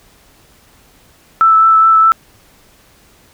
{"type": "tone with vibrato", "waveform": "sine", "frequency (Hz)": 1318.5, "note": "E6", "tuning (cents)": 0, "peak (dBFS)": -5, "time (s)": [1.41, 2.12], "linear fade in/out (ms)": 0, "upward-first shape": "triangle", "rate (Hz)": 4.8, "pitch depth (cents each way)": 14, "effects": ["pink hiss -48 dBFS RMS until 3.33 s"]}